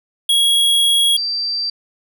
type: tone pair in turn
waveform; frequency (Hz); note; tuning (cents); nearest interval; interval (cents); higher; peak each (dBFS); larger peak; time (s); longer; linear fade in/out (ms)
square / sine; 3313 / 4685; G#7 / D8; -5 / -5; tritone; 600; second; -12 / -18; first; 0.29-1.17 / 1.17-1.7; first; 5
effects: none